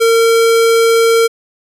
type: tone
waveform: square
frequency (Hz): 457.4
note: A#4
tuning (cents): -33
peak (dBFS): -8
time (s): 0-1.28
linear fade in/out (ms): 20
effects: resampled to 32000 Hz